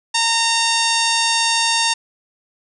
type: harmonic tone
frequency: 918 Hz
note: A#5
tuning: 27 cents flat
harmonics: 1 / 2 / 3 / 4 / 5 / 6 / 7 / 8 / 9 / 10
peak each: -21 / -25 / -23 / -22 / -23 / -24 / -26 / -30 / -32 / -28 dBFS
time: 0.14-1.94 s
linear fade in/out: 10 ms
effects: none